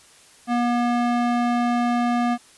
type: tone with band-pass filter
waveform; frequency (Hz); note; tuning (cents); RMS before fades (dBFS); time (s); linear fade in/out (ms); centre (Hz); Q
square; 240.3; B3; -47; -21; 0.47-2.38; 50; 720; 0.66
effects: white hiss -51 dBFS RMS until 2.57 s + resampled to 24000 Hz